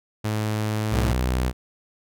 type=tone with pitch glide; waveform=sawtooth; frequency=107.5 to 108.87 Hz; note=A2 to A2; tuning=-40 to -18 cents; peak=-19 dBFS; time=0.24-1.13 s; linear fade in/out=10 ms; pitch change=+22 cents; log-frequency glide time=0.75-1.01 s
type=tone; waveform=sawtooth; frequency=62.9 Hz; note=B1; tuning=32 cents sharp; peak=-17 dBFS; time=0.9-1.53 s; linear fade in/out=50 ms
effects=none